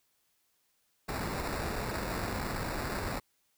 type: noise with sample-and-hold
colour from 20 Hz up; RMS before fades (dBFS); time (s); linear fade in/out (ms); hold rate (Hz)
pink; -35; 1.08-3.2; 10; 3150
effects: white hiss -74 dBFS RMS until 3.57 s